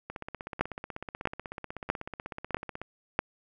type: two click trains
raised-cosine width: 0.5 ms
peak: -22 / -9 dBFS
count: 45 / 5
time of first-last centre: 0.1-2.816 / 0.61-3.191 s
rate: 16.2 / 1.55 Hz
effects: none